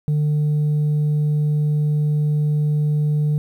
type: tone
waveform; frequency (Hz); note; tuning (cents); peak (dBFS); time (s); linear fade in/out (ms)
sine; 150; D3; +37; -13; 0.08-3.38; 0
effects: tanh soft clip ceiling -15 dBFS + 9-bit